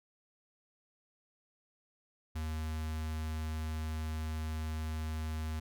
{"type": "tone with notch filter", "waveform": "square", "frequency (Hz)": 78.4, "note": "D#2", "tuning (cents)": 14, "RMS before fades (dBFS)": -37, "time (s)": [2.35, 5.6], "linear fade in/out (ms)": 10, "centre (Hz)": 470, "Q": 1.3, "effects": []}